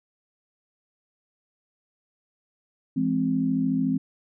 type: chord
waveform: sine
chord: E augmented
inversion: none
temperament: equal with one note detuned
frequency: 168.08 / 207.7 / 261.6 Hz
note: E3 / G#3 / B#3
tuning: +34 / 0 / 0 cents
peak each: -28 / -28 / -23 dBFS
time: 2.96-3.98 s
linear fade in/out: 10 ms
effects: none